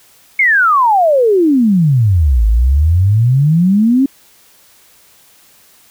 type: exponential two-way sweep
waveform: sine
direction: down then up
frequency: 2217 to 51.91 to 278.8 Hz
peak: -7 dBFS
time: 0.39-4.06 s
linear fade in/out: 5 ms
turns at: 2.46 s
effects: white hiss -47 dBFS RMS until 5.9 s